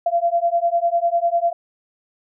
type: beating tone pair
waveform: sine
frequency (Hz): 680 / 690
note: F5 / F5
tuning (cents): -46 / -21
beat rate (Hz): 10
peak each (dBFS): -19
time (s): 0.06-1.53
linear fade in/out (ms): 5
effects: none